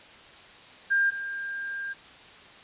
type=tone pair in turn; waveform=sine; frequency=1600 / 1600 Hz; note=G6 / G6; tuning=+35 / +35 cents; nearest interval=unison; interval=0 cents; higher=neither; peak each=-20 / -31 dBFS; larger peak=first; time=0.9-1.11 / 1.11-1.94 s; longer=second; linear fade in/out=20 ms; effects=white hiss -49 dBFS RMS until 2.63 s + resampled to 8000 Hz